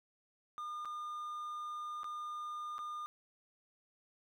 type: tone with dropouts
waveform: triangle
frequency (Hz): 1212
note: D#6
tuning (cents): -46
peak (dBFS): -38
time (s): 0.58-3.06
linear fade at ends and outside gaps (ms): 0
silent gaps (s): 0.849-0.855 / 2.033-2.043 / 2.782-2.79
effects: none